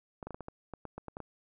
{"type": "clicks", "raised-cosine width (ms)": 1, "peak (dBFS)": -27, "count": 12, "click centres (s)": [0.228, 0.27, 0.307, 0.345, 0.407, 0.484, 0.737, 0.853, 0.98, 1.083, 1.169, 1.203], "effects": []}